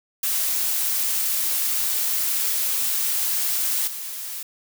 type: noise with level steps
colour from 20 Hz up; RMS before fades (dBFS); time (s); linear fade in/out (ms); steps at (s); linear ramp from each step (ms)
blue; -23 / -32; 0.23-4.43; 5; 3.87; 10
effects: none